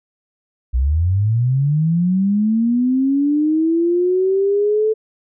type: linear sweep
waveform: sine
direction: up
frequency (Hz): 58.27 to 440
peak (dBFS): -13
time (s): 0.73-4.94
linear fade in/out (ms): 20
effects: none